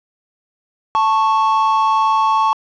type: tone pair together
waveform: triangle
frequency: 882 / 1104.5 Hz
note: A5 / C#6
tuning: +4 / -7 cents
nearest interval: major third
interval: 389 cents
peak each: -13 dBFS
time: 0.95-2.53 s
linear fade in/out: 0 ms
effects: resampled to 16000 Hz + 7-bit